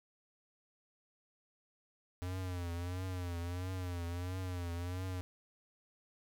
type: tone with vibrato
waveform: square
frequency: 89.3 Hz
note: F2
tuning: 39 cents sharp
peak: -38 dBFS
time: 2.22-5.21 s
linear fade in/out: 0 ms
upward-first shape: triangle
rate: 1.5 Hz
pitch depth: 92 cents each way
effects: none